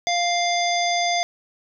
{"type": "harmonic tone", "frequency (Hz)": 698.5, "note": "F5", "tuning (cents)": 0, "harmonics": [1, 3, 5, 7, 9], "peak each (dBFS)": [-21, -26, -28, -29, -31], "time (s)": [0.07, 1.23], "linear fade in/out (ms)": 0, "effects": []}